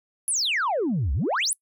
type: exponential two-way sweep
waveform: sine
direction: down then up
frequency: 11175 to 60.6 to 11175 Hz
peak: -20 dBFS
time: 0.28-1.53 s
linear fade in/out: 0 ms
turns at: 1.13 s
effects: noise-tail reverb RT60 0.1 s tail -25 dB re dry + tanh soft clip ceiling -19 dBFS